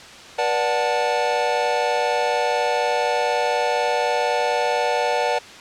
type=chord; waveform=square; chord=B minor seventh; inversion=none; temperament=equal with one note detuned; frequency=483.2 / 587.3 / 740 / 880 Hz; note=B4 / D5 / F#5 / A5; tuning=-38 / 0 / 0 / 0 cents; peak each=-25 dBFS; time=0.38-5.39 s; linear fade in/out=10 ms; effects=white hiss -40 dBFS RMS until 5.6 s + low-pass 5000 Hz 12 dB/octave